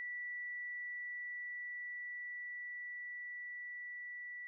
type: tone with level ramp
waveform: sine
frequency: 1958 Hz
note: B6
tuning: 15 cents flat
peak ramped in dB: -40 to -44 dBFS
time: 0-4.47 s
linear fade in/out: 0 ms
effects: none